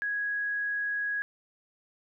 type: tone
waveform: sine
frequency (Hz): 1661.2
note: G#6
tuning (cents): 0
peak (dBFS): -28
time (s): 0.02-1.22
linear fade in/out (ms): 0
effects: none